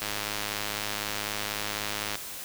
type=click train; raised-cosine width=0.2 ms; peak=-13 dBFS; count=223; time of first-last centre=0.02-2.155 s; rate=104 Hz; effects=white hiss -39 dBFS RMS until 2.44 s